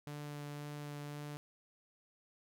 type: tone with vibrato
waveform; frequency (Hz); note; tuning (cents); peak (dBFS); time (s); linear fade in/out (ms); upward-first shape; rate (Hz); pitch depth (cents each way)
sawtooth; 146.5; D3; -4; -39; 0.07-1.37; 0; sine; 1.9; 9
effects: none